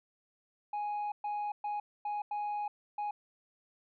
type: tone bursts at uneven times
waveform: sine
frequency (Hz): 830.6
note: G#5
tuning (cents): 0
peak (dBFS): -30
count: 6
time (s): 0.73-1.12 / 1.24-1.52 / 1.64-1.8 / 2.05-2.22 / 2.31-2.68 / 2.98-3.11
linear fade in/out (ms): 5
effects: tanh soft clip ceiling -32 dBFS